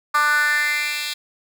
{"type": "tone with high-pass filter sweep", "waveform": "10% pulse", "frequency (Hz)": 296.3, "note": "D4", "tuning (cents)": 15, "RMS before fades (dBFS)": -20, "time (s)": [0.14, 1.14], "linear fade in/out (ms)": 10, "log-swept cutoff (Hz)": [1200, 3100], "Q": 4.9, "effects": []}